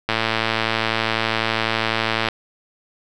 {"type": "click train", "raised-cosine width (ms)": 0.3, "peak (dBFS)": -3, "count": 247, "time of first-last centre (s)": [0.09, 2.286], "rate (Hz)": 112, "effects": []}